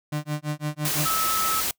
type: tone with tremolo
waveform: 35% pulse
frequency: 150.1 Hz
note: D3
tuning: 38 cents sharp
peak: -22 dBFS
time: 0.12-1.07 s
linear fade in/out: 5 ms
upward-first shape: sine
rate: 5.9 Hz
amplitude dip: 100%
type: noise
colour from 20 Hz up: white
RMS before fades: -26 dBFS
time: 0.85-1.71 s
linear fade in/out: 2 ms
type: tone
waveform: sine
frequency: 1300 Hz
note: E6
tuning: 24 cents flat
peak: -24 dBFS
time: 1.05-1.61 s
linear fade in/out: 10 ms
effects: noise-tail reverb RT60 0.1 s tail -24 dB re dry